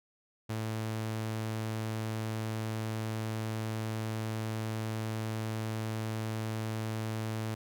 sawtooth tone, 110 Hz, A2, in tune, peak -29 dBFS, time 0.49-7.55 s, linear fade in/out 10 ms, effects none

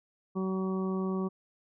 harmonic tone, 188.9 Hz, F#3, 36 cents sharp, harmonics 1 / 2 / 3 / 4 / 5 / 6, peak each -30 / -34 / -46 / -48 / -47 / -42 dBFS, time 0.35-1.29 s, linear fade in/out 20 ms, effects none

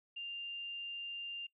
sine tone, 2794 Hz, F7, in tune, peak -40 dBFS, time 0.16-1.47 s, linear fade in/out 10 ms, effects noise-tail reverb RT60 0.1 s tail -23 dB re dry

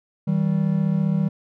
triangle tone pair together, 158.5 / 193.59 Hz, D#3 / G3, +32 / -21 cents, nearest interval minor third, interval 347 cents, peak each -19 dBFS, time 0.27-1.29 s, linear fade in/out 10 ms, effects none

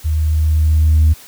sine tone with level ramp, 77.78 Hz, D#2, in tune, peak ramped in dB -13 to -5 dBFS, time 0.04-1.14 s, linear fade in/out 20 ms, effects tanh soft clip ceiling -5 dBFS + white hiss -40 dBFS RMS until 1.27 s

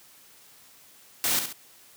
white noise with echo, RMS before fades -25 dBFS, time 1.24-1.39 s, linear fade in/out 0 ms, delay 68 ms, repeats 2, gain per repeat -7 dB, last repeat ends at 1.526 s, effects white hiss -54 dBFS RMS until 1.96 s + high-pass 80 Hz 12 dB/octave

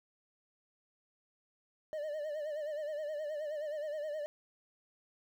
triangle tone with vibrato, 603 Hz, D5, 46 cents sharp, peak -34 dBFS, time 1.93-4.26 s, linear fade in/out 0 ms, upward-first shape sine, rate 9.5 Hz, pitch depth 73 cents each way, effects 11-bit

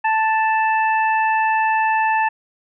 harmonic tone, 880 Hz, A5, in tune, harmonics 1 / 2 / 3, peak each -16 / -22 / -26 dBFS, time 0.04-2.29 s, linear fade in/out 10 ms, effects none

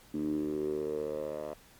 10% pulse tone with band-pass filter sweep, 75.6 Hz, D#2, 49 cents flat, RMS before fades -34 dBFS, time 0.14-1.54 s, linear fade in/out 5 ms, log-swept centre 270 to 660 Hz, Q 6.1, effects pink hiss -58 dBFS RMS until 1.79 s + MP3 96 kbps

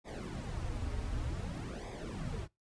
brown noise with flanger, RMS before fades -39 dBFS, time 0.04-2.48 s, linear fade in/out 50 ms, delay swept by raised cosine 0.69 to 5.99 ms, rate 0.54 Hz, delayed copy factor -0.75, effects noise-tail reverb RT60 0.2 s tail -23 dB re dry + resampled to 22050 Hz

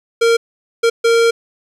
square tone bursts at uneven times, 462.3 Hz, A#4, 14 cents flat, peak -10 dBFS, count 3, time 0.21-0.37 / 0.83-0.9 / 1.04-1.31 s, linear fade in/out 10 ms, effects low-pass 8000 Hz 12 dB/octave + 8-bit

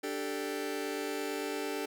sawtooth chord, D suspended fourth, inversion none, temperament just, 293.7 / 391.6 / 440.5 Hz, D4 / G4 / A4, 0 / -2 / +2 cents, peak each -34 dBFS, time 0.03-1.86 s, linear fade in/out 10 ms, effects none

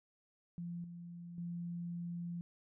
sine tone with level steps, 172.4 Hz, F3, 22 cents flat, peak -40 / -46 / -39 dBFS, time 0.58-2.41 s, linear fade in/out 0 ms, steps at 0.84 / 1.38 s, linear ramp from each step 2 ms, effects none

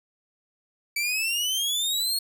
sawtooth exponential sweep, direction up, 2294 to 4347 Hz, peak -21 dBFS, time 0.96-2.19 s, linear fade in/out 5 ms, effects none

